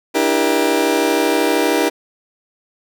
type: chord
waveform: 30% pulse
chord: E half-diminished seventh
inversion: third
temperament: just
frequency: 296.7 / 329.6 / 395.6 / 474.7 Hz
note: D4 / E4 / G4 / Bb4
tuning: +18 / 0 / +16 / +31 cents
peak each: -17 dBFS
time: 0.14-1.9 s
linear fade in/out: 20 ms
effects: none